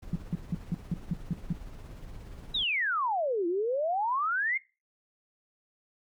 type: noise with tremolo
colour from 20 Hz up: brown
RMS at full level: -42 dBFS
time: 0.02-2.64 s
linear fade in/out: 10 ms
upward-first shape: sine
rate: 17 Hz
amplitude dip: 35%
type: tone bursts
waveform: sine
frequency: 170.3 Hz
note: F3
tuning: 43 cents flat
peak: -25 dBFS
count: 8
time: 0.13-1.528 s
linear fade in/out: 2 ms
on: 26 ms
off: 170 ms
type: exponential two-way sweep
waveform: sine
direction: down then up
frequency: 3951 to 332.5 to 2183 Hz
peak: -26 dBFS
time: 2.54-4.58 s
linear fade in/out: 10 ms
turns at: 3.47 s
effects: noise-tail reverb RT60 0.3 s tail -22 dB re dry